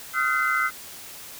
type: tone cluster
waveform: sine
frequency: 1264 / 1378 / 1516 / 2050 Hz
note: D#6 / F6 / F#6 / C7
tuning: +27 / -24 / +42 / -36 cents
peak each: -26 dBFS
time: 0.13-0.71 s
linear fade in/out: 50 ms
effects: white hiss -41 dBFS RMS until 1.39 s